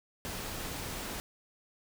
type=noise; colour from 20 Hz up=pink; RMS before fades=-39 dBFS; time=0.25-1.2 s; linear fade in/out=0 ms; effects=none

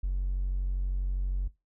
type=tone; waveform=triangle; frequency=46.25 Hz; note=F#1; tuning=in tune; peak=-23 dBFS; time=0.03-1.48 s; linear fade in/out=10 ms; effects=noise-tail reverb RT60 0.2 s tail -20 dB re dry + tanh soft clip ceiling -23 dBFS

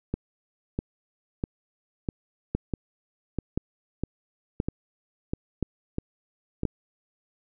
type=two click trains; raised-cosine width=3 ms; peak=-14 / -12 dBFS; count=11 / 5; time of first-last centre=0.14-6.634 / 2.55-6.653 s; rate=1.54 / 0.975 Hz; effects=none

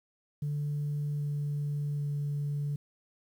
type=tone with pitch steps; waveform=sine; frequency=146.6 / 145.67 / 144.75 Hz; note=D3 / D3 / D3; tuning=-3 / -14 / -25 cents; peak=-28 dBFS; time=0.42-2.76 s; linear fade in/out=5 ms; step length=780 ms; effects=tanh soft clip ceiling -27 dBFS + 10-bit

